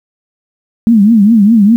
sine tone with vibrato, 215.1 Hz, A3, 39 cents flat, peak -3 dBFS, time 0.87-1.76 s, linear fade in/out 0 ms, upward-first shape triangle, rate 4.9 Hz, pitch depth 190 cents each way, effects 7-bit

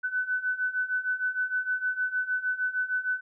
sine beating tone pair, 1500 / 1506.5 Hz, F#6 / F#6, +23 / +31 cents, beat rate 6.5 Hz, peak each -31 / -28 dBFS, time 0.03-3.21 s, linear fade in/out 20 ms, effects none

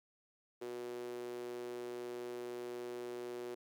sawtooth tone with high-pass filter, 121.6 Hz, B2, 26 cents flat, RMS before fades -44 dBFS, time 0.61-3.55 s, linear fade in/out 10 ms, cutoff 390 Hz, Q 6, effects none

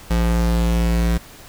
square tone pair together, 57.63 / 172.8 Hz, A#1 / F3, -19 / -18 cents, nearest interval octave + perfect fifth, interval 1901 cents, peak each -17 / -27 dBFS, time 0.1-1.18 s, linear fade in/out 10 ms, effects pink hiss -42 dBFS RMS until 1.48 s

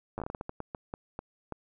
slowing click train, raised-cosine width 1 ms, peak -22 dBFS, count 15, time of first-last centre 0.18-1.523 s, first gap 9 ms, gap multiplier 1.32, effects none

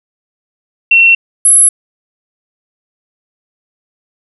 sine tone pair in turn, 2716 / 10837 Hz, F7 / E9, -49 / +47 cents, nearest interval 2 octaves, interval 2396 cents, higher second, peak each -3 dBFS, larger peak neither, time 0.91-1.15 / 1.45-1.69 s, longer neither, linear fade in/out 5 ms, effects none

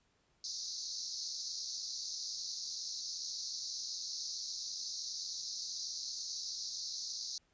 pink band-pass noise, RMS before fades -42 dBFS, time 0.44-7.38 s, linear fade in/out 2 ms, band 4100 to 6400 Hz, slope 96 dB/octave, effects pink hiss -74 dBFS RMS until 7.53 s + resampled to 16000 Hz

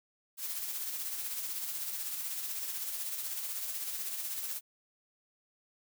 blue noise with tremolo, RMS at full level -36 dBFS, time 0.37-4.61 s, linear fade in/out 50 ms, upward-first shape sine, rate 16 Hz, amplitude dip 40%, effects none

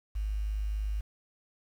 sine tone with quantisation, 51.91 Hz, G#1, in tune, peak -29 dBFS, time 0.15-1.01 s, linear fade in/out 10 ms, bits 9, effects none

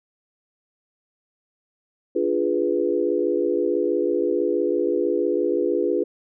sine chord, D diminished seventh, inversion none, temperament equal, 293.7 / 349.2 / 415.3 / 493.9 Hz, D4 / F4 / Ab4 / Cb5, 0 / 0 / 0 / 0 cents, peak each -27 / -23 / -24 / -25 dBFS, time 2.15-6.04 s, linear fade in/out 10 ms, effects none

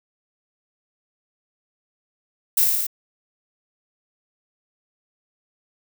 violet noise with echo, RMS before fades -17 dBFS, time 2.57-2.64 s, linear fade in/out 5 ms, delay 57 ms, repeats 4, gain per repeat -2 dB, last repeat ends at 2.868 s, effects none

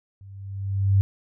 sine tone with level ramp, 98 Hz, G2, in tune, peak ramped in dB -42 to -13 dBFS, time 0.21-1.01 s, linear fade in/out 0 ms, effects none

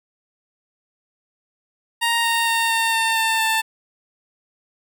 15% pulse tone with pitch steps, 932.3 / 924.8 / 917.3 / 910 / 902.6 / 895.4 / 888.1 Hz, A#5 / A#5 / A#5 / A#5 / A5 / A5 / A5, 0 / -14 / -28 / -42 / +44 / +30 / +16 cents, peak -11 dBFS, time 2.01-3.62 s, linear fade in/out 20 ms, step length 230 ms, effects none

